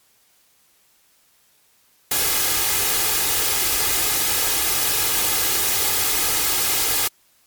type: noise with comb filter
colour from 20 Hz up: white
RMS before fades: -20 dBFS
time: 2.11-7.08 s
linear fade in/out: 5 ms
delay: 2.4 ms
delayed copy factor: +0.55
effects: white hiss -59 dBFS RMS until 7.46 s + MP3 96 kbps